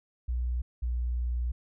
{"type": "tone pair in turn", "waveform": "sine", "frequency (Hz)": [60.9, 60.34], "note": ["B1", "B1"], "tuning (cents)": [-24, -40], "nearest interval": "unison", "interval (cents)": 16, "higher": "first", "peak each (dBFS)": -27, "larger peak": "neither", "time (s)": [[0.28, 0.62], [0.82, 1.52]], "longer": "second", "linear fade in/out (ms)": 10, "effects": []}